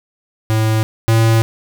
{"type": "tone pair in turn", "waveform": "square", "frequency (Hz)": [110, 112.96], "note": ["A2", "A2"], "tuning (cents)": [0, 46], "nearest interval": "unison", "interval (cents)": 46, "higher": "second", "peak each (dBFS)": [-13, -10], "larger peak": "second", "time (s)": [[0.5, 0.83], [1.08, 1.42]], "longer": "second", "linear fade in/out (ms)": 0, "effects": []}